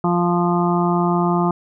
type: harmonic tone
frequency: 174.61 Hz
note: F3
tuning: in tune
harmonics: 1 / 2 / 4 / 5 / 6 / 7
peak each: -18 / -21 / -24 / -25 / -26 / -26 dBFS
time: 0.04-1.51 s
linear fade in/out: 2 ms
effects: none